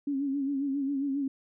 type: tone with vibrato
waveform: sine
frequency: 277.2 Hz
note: C#4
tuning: in tune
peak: -27 dBFS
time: 0.07-1.28 s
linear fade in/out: 5 ms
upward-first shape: sine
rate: 7.4 Hz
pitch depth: 64 cents each way
effects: none